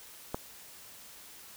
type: click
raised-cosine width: 1 ms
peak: -18 dBFS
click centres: 0.345 s
effects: white hiss -51 dBFS RMS until 1.56 s